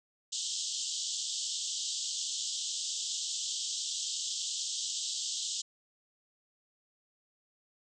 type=band-pass noise; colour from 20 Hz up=white; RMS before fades=-36 dBFS; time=0.32-5.62 s; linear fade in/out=10 ms; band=3000 to 7900 Hz; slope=96 dB/octave; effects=none